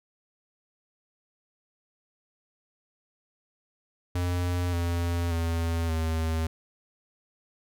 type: tone with pitch steps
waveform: square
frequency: 88.7 / 85.93 / 83.24 / 80.64 Hz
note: F2 / F2 / E2 / E2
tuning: +27 / -28 / +17 / -38 cents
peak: -26 dBFS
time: 4.15-6.47 s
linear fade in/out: 5 ms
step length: 580 ms
effects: none